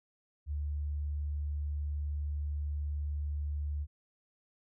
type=tone; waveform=sine; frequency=73.42 Hz; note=D2; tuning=in tune; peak=-32 dBFS; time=0.46-3.87 s; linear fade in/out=50 ms; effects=none